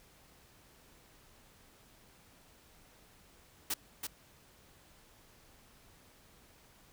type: noise with echo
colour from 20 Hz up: white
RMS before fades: -34 dBFS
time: 3.7-3.74 s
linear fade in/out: 5 ms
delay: 330 ms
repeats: 1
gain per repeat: -5 dB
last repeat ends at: 4.07 s
effects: pink hiss -62 dBFS RMS until 6.92 s